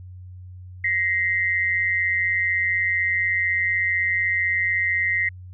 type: tone pair together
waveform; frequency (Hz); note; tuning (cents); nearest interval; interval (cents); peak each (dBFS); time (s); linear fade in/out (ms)
sine; 1888.9 / 2073; A#6 / C7; +22 / -17; major second; 161; -22; 0.84-5.29; 5
effects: added 91 Hz sine -37 dBFS peak until 5.53 s